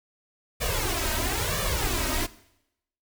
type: noise with flanger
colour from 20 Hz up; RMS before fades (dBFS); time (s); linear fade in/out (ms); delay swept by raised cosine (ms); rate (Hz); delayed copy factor
pink; -27; 0.6-2.27; 20; 1.7 to 3.2; 1; +0.95
effects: noise-tail reverb RT60 0.8 s tail -18 dB re dry